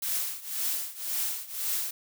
blue noise with tremolo, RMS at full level -28 dBFS, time 0.02-1.91 s, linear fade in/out 5 ms, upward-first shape triangle, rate 1.9 Hz, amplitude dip 90%, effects none

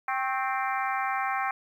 harmonic tone with a mistuned harmonic, 261.6 Hz, C4, in tune, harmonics 3 / 4 / 5 / 6 / 7 / 8 / 9, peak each -30 / -32 / -34 / -36 / -37 / -38 / -39 dBFS, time 0.08-1.51 s, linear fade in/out 2 ms, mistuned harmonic 4, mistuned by +63 cents, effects 10-bit

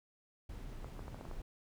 brown noise, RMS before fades -46 dBFS, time 0.49-1.42 s, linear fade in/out 5 ms
clicks, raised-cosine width 1 ms, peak -33 dBFS, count 7, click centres 0.845 / 0.993 / 1.081 / 1.145 / 1.211 / 1.253 / 1.313 s
effects none

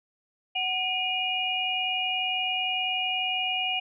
sine tone cluster, 746 / 2438 / 2865 Hz, F#5 / D#7 / F7, +14 / -36 / +44 cents, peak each -32 / -30 / -28 dBFS, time 0.55-3.8 s, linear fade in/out 10 ms, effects none

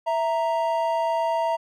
triangle tone pair together, 659.3 / 931.2 Hz, E5 / A#5, 0 / -2 cents, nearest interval tritone, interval 598 cents, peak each -22 dBFS, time 0.06-1.57 s, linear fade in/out 20 ms, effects none

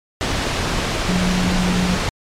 sine tone in noise, 181 Hz, F#3, 38 cents flat, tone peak -17 dBFS, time 1.09-1.95 s, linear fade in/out 0 ms, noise pink, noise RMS -20 dBFS, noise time 0.21-2.09 s, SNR 0 dB, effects low-pass 6000 Hz 12 dB/octave + MP3 96 kbps

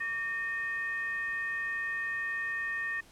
sine tone with frequency modulation, 1831 Hz, A#6, 32 cents flat, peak -31 dBFS, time 0-3.01 s, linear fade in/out 10 ms, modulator 685 Hz, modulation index 0.43, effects pink hiss -58 dBFS RMS until 3.11 s + low-pass 11000 Hz 12 dB/octave

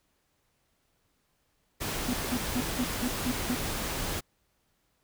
pink noise, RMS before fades -33 dBFS, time 1.8-4.21 s, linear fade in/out 20 ms
triangle tone bursts, 247.8 Hz, B3, 6 cents sharp, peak -25 dBFS, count 7, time 2.08-3.552 s, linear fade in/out 5 ms, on 56 ms, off 180 ms
effects pink hiss -73 dBFS RMS until 5.03 s

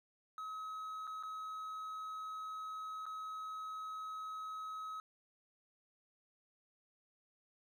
triangle tone with dropouts, 1278 Hz, D#6, 46 cents sharp, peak -40 dBFS, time 0.38-5 s, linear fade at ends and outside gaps 1 ms, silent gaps 1.07-1.075 / 1.227-1.234 / 3.056-3.064 s, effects none

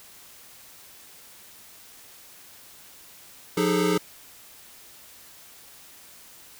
square tone cluster, 177.4 / 309.2 / 408 / 436.2 Hz, F3 / D#4 / G#4 / A4, +27 / -11 / -31 / -15 cents, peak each -27 dBFS, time 3.57-3.98 s, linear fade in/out 5 ms, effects white hiss -49 dBFS RMS until 6.59 s

